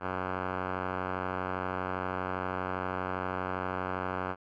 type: tone with low-pass filter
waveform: 5% pulse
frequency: 92.5 Hz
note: F#2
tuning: in tune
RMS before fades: -34 dBFS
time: 0-4.36 s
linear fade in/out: 50 ms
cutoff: 1600 Hz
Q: 3.2
effects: none